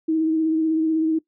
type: tone with vibrato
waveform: sine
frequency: 318.6 Hz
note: D#4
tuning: 41 cents sharp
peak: -17 dBFS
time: 0.08-1.19 s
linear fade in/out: 10 ms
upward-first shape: sine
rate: 16 Hz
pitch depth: 25 cents each way
effects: noise-tail reverb RT60 0.1 s tail -19 dB re dry